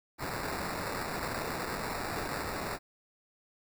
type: noise with sample-and-hold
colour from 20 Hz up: blue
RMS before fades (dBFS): -36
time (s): 0.18-2.79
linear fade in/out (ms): 50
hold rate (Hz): 3150
effects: none